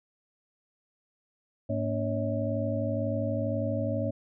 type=tone cluster; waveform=sine; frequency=105.8 / 232.2 / 284.5 / 557 / 639 Hz; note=G#2 / A#3 / C#4 / C#5 / D#5; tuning=+33 / -7 / +45 / +8 / +46 cents; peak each=-31 / -34 / -35 / -32 / -36 dBFS; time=1.69-4.11 s; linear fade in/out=10 ms; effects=none